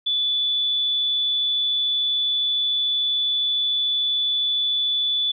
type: tone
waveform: sine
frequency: 3467 Hz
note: A7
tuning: 26 cents flat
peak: -19 dBFS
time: 0.06-5.32 s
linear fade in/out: 10 ms
effects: none